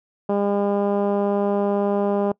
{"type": "tone with low-pass filter", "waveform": "10% pulse", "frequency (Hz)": 202, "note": "G#3", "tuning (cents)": -48, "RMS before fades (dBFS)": -21, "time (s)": [0.29, 2.32], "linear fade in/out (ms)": 5, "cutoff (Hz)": 630, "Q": 0.99, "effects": ["noise-tail reverb RT60 0.1 s tail -24 dB re dry"]}